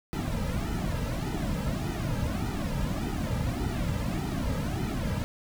brown noise with flanger, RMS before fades -30 dBFS, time 0.13-5.24 s, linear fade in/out 0 ms, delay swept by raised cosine 1.8 to 2.79 ms, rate 1.7 Hz, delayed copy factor -0.9, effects none

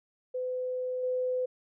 sine tone with level steps, 506 Hz, B4, 42 cents sharp, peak -30 / -27 dBFS, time 0.34-1.46 s, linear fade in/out 10 ms, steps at 1.03 s, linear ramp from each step 5 ms, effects none

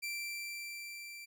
sawtooth tone with level ramp, 2349 Hz, D7, in tune, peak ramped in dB -33 to -43 dBFS, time 0.02-1.26 s, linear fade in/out 20 ms, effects none

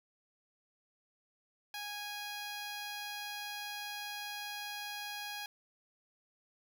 10% pulse tone, 825 Hz, G#5, 12 cents flat, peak -32 dBFS, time 1.74-5.46 s, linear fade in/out 2 ms, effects none

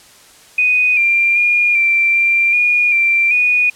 sine tone with pitch steps, 2488 / 2379 / 2424 / 2353 / 2368 / 2438 / 2358 / 2465 Hz, D#7 / D7 / D#7 / D7 / D7 / D#7 / D7 / D#7, -1 / +22 / -46 / +3 / +14 / -36 / +6 / -17 cents, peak -10 dBFS, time 0.58-3.7 s, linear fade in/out 5 ms, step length 390 ms, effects white hiss -44 dBFS RMS until 3.75 s + low-pass 10000 Hz 12 dB/octave

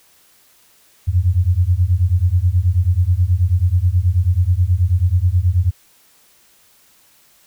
sine beating tone pair, 85.2 / 94.5 Hz, F2 / F#2, -42 / +37 cents, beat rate 9.3 Hz, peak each -15 dBFS, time 1.07-5.71 s, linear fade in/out 20 ms, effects white hiss -53 dBFS RMS until 7.46 s

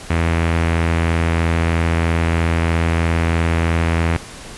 sawtooth tone with low-pass filter, 83.1 Hz, E2, 15 cents sharp, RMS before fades -17 dBFS, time 0.1-4.17 s, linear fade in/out 5 ms, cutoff 2300 Hz, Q 2.2, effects pink hiss -35 dBFS RMS until 4.57 s + resampled to 24000 Hz

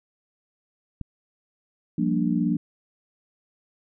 click, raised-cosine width 5 ms, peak -20 dBFS, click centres 1.013 s
sine chord, G minor seventh, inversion third, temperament equal with one note detuned, 175.63 / 196 / 233.1 / 293.7 Hz, F3 / G3 / Bb3 / D4, +10 / 0 / 0 / 0 cents, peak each -25 / -29 / -25 / -26 dBFS, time 1.98-2.57 s, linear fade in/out 5 ms
effects none

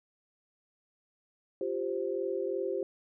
sine chord, F suspended second, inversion none, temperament equal, 349.2 / 392 / 523.3 Hz, F4 / G4 / C5, 0 / 0 / 0 cents, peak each -36 / -33 / -35 dBFS, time 1.61-2.83 s, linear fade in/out 2 ms, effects none

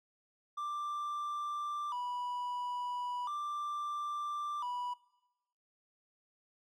triangle tone with vibrato, 1076 Hz, C6, 48 cents sharp, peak -34 dBFS, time 0.57-4.94 s, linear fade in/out 10 ms, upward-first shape square, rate 0.37 Hz, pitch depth 160 cents each way, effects noise-tail reverb RT60 1.0 s tail -19 dB re dry

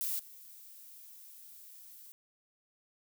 violet noise with level steps, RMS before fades -35 / -53 dBFS, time 0.01-2.12 s, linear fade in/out 0 ms, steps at 0.19 s, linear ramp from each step 5 ms, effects none

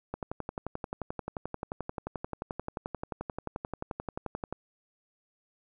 click train, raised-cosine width 1 ms, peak -20 dBFS, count 51, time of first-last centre 0.14-4.526 s, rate 11.4 Hz, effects none

